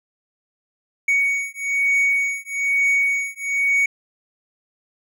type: beating tone pair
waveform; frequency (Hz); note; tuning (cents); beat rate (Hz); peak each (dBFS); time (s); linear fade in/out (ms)
triangle; 2236 / 2237.1; C#7 / C#7; +14 / +15; 1.1; -19; 1.08-3.86; 5
effects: none